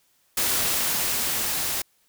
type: noise with level ramp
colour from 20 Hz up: white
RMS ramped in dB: -23 to -27 dBFS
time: 0.37-1.82 s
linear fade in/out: 5 ms
effects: white hiss -65 dBFS RMS until 2.08 s